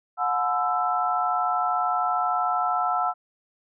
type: tone cluster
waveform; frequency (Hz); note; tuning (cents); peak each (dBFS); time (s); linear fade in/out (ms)
sine; 725 / 858 / 1013 / 1325; F#5 / A5 / B5 / E6; -35 / -44 / +44 / +9; -25 / -30 / -32 / -25; 0.17-3.14; 50
effects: none